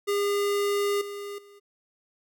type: tone with level steps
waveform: square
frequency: 405.6 Hz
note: G#4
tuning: 41 cents flat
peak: -24 / -35 / -50 dBFS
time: 0.07-1.6 s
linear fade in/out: 20 ms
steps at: 1.01 / 1.38 s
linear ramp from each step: 5 ms
effects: none